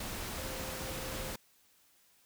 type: tone in noise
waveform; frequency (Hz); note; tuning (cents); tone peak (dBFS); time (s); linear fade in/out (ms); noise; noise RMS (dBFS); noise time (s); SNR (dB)
sine; 523.3; C5; 0; -46; 0.38-1.32; 5; pink; -40; 0-1.36; -9
effects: white hiss -67 dBFS RMS until 2.25 s